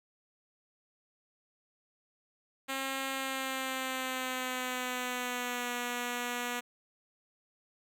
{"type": "tone with pitch glide", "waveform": "5% pulse", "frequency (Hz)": [268.6, 243.5], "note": ["C4", "B3"], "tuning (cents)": [46, -24], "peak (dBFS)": -22, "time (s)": [2.68, 6.61], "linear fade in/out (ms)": 20, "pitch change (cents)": -170, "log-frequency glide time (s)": [3.1, 5.72], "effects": []}